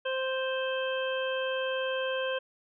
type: harmonic tone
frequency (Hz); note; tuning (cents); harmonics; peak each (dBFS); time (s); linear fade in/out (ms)
523.3; C5; 0; 1 / 2 / 3 / 5 / 6; -30 / -39 / -36 / -40 / -39; 0.05-2.39; 10
effects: none